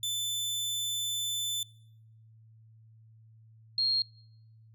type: tone pair in turn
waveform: sawtooth / sine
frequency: 3520 / 4245 Hz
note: A7 / C8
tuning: 0 / +24 cents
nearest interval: minor third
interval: 324 cents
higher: second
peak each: -27 / -25 dBFS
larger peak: second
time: 0.03-1.63 / 3.78-4.02 s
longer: first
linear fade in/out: 2 ms
effects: noise-tail reverb RT60 0.8 s tail -26 dB re dry + added 111 Hz sine -54 dBFS peak until 4.74 s